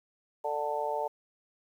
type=harmonic tone; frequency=147.8 Hz; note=D3; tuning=11 cents sharp; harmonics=3 / 4 / 5 / 6; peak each=-36 / -34 / -37 / -33 dBFS; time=0.44-1.08 s; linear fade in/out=10 ms; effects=10-bit